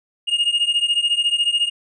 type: beating tone pair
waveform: triangle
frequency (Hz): 2843 / 2857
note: F7 / F7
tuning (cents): +30 / +39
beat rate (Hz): 14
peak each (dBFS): -17 / -19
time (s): 0.27-1.7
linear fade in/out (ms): 20
effects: resampled to 22050 Hz